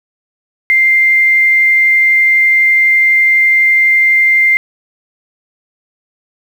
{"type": "tone with quantisation", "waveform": "sine", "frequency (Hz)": 2096, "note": "C7", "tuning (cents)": 2, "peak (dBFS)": -6, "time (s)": [0.7, 4.57], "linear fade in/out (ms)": 0, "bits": 6, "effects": []}